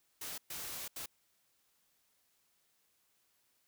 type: noise bursts at uneven times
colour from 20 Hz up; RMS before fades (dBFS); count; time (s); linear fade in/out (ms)
white; -43; 3; 0.21-0.38 / 0.5-0.88 / 0.96-1.06; 5
effects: white hiss -75 dBFS RMS until 3.67 s